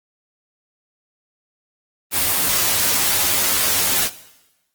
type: noise with comb filter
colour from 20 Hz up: white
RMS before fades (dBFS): -18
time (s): 2.11-4.1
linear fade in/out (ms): 50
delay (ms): 11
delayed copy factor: +0.85
effects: noise-tail reverb RT60 1.0 s tail -17 dB re dry + Opus 24 kbps